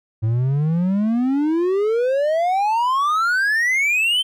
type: exponential sweep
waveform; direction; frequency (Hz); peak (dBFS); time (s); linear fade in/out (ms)
triangle; up; 107.3 to 3136; -14; 0.22-4.23; 20
effects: none